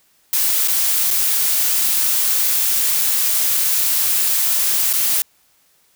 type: noise with dropouts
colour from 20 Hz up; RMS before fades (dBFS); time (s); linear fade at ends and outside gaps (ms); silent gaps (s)
blue; -17; 0.33-5.22; 1; 0.676-0.682 / 1.106-1.11 / 4.93-4.935
effects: white hiss -58 dBFS RMS until 5.95 s